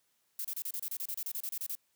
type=noise bursts; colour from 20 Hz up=violet; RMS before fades=-37 dBFS; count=16; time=0.39-1.752 s; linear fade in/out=2 ms; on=57 ms; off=30 ms; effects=white hiss -75 dBFS RMS until 1.95 s + high-pass 80 Hz 12 dB/octave